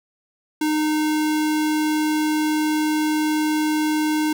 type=tone; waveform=square; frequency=306.9 Hz; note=D#4; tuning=24 cents flat; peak=-19 dBFS; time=0.61-4.33 s; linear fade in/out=5 ms; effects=none